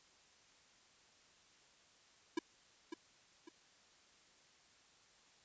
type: tone with echo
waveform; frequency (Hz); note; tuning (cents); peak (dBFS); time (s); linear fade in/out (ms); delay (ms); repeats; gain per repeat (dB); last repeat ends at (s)
square; 329.6; E4; 0; -34; 2.37-2.39; 5; 550; 2; -9; 3.49
effects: white hiss -67 dBFS RMS until 5.44 s + resampled to 16000 Hz